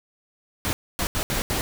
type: noise bursts at uneven times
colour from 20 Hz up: pink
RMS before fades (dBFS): -25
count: 5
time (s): 0.65-0.73 / 0.99-1.07 / 1.15-1.23 / 1.3-1.42 / 1.5-1.61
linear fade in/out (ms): 0
effects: none